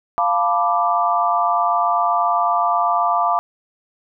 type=chord; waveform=sine; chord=B half-diminished seventh; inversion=second; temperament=equal; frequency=698.5 / 880 / 987.8 / 1174.7 Hz; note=F5 / A5 / B5 / D6; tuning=0 / 0 / 0 / 0 cents; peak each=-19 / -23 / -22 / -19 dBFS; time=0.18-3.39 s; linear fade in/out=0 ms; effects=none